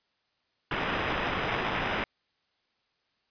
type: noise with sample-and-hold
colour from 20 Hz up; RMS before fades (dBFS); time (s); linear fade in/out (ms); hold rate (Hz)
white; -30; 0.71-2.04; 2; 4410
effects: white hiss -74 dBFS RMS until 3.3 s + resampled to 11025 Hz

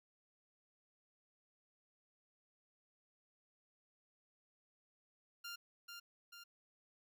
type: tone with echo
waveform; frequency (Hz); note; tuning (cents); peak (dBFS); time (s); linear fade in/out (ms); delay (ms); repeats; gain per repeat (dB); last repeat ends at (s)
15% pulse; 1396.9; F6; 0; -39; 5.44-5.56; 10; 440; 2; -4; 6.44
effects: none

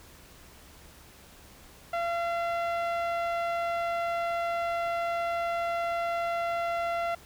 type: tone with low-pass filter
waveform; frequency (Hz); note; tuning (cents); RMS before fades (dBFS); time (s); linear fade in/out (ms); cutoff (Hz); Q
sawtooth; 683; F5; -39; -30; 1.93-7.15; 5; 2200; 0.77
effects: added 70 Hz sine -59 dBFS peak until 7.25 s + pink hiss -53 dBFS RMS until 7.25 s

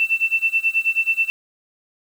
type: tone with tremolo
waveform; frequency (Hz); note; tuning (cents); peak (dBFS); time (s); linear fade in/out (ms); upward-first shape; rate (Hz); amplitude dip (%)
sine; 2677; E7; +26; -13; 0-1.3; 0; sine; 9.3; 95
effects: 7-bit

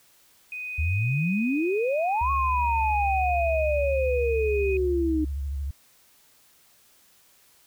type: tone with tremolo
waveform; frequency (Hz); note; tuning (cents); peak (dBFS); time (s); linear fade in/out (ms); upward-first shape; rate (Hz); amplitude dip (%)
sine; 2495; D#7; +4; -30; 0.52-4.77; 2; sine; 0.48; 40
type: exponential two-way sweep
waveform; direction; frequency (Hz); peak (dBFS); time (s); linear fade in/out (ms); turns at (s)
sine; up then down; 72.4 to 1108.7 to 304.9; -22; 0.78-5.25; 10; 2.31
type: tone with vibrato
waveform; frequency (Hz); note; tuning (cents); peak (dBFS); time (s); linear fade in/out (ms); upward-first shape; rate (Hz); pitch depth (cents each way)
sine; 69.7; C#2; +10; -27; 2.21-5.71; 5; triangle; 13; 100
effects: white hiss -59 dBFS RMS until 7.66 s

